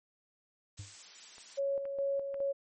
blue noise, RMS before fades -46 dBFS, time 0.77-1.59 s, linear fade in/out 10 ms
triangle tone with exponential decay, 100.4 Hz, G2, 42 cents sharp, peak -36 dBFS, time 0.79-0.96 s, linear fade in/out 5 ms, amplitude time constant 36 ms
clicks, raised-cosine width 0.5 ms, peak -40 / -37 / -35 dBFS, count 3, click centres 1.382 / 1.854 / 2.343 s
sine tone with tremolo, 554.4 Hz, C#5, in tune, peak -29 dBFS, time 1.57-2.53 s, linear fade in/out 20 ms, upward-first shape square, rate 2.4 Hz, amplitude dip 50%
effects MP3 32 kbps

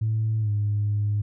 sine tone with pitch glide, 110 to 103.83 Hz, A2 to G#2, 0 to 0 cents, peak -20 dBFS, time 0.01-1.22 s, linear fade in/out 10 ms, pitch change -100 cents, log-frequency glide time 0.4-0.5 s, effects tanh soft clip ceiling -17 dBFS

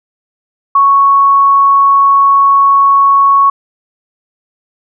sine tone, 1108.7 Hz, C#6, in tune, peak -4 dBFS, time 0.75-3.5 s, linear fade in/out 5 ms, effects none

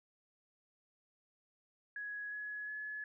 sine tone with pitch steps, 1672 / 1688.5 / 1705.2 Hz, G#6 / G#6 / G#6, +11 / +28 / +45 cents, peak -40 dBFS, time 1.96-3.04 s, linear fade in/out 2 ms, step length 360 ms, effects none

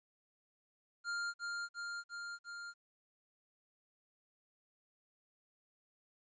square tone with echo, 1400 Hz, F6, 4 cents sharp, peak -37 dBFS, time 1.04-1.34 s, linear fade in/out 50 ms, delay 350 ms, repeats 4, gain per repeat -2 dB, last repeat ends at 2.74 s, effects resampled to 16000 Hz + 13-bit

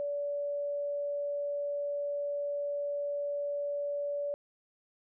sine tone, 575 Hz, D5, 37 cents flat, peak -31 dBFS, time 0-4.34 s, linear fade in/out 0 ms, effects none

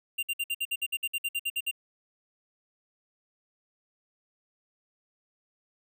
square tone bursts, 2784 Hz, F7, 6 cents flat, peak -28 dBFS, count 15, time 0.18-1.713 s, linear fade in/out 10 ms, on 49 ms, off 57 ms, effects none

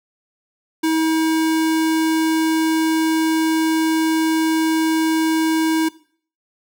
square tone, 320 Hz, D#4, 49 cents sharp, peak -16 dBFS, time 0.83-5.89 s, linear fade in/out 10 ms, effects noise-tail reverb RT60 0.5 s tail -19 dB re dry

